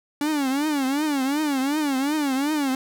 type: tone with vibrato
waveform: 45% pulse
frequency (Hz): 284.2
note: C#4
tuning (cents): +43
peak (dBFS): -21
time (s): 0.21-2.75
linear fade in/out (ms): 2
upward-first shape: triangle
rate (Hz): 2.7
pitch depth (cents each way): 180
effects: none